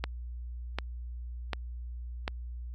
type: click train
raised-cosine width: 0.3 ms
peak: -15 dBFS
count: 4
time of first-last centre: 0.04-2.279 s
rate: 1.34 Hz
effects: added 60 Hz sine -37 dBFS peak until 2.74 s